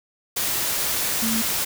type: tone in noise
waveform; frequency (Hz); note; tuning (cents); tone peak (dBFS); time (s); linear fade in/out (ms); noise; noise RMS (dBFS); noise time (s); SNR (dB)
sine; 224.6; A3; +36; -23; 1.22-1.42; 10; white; -24; 0.36-1.65; -2
effects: none